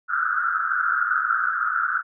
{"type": "band-pass noise", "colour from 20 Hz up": "pink", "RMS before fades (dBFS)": -23, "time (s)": [0.08, 2.03], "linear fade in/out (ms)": 50, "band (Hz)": [1300, 1500], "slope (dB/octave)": 96, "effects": []}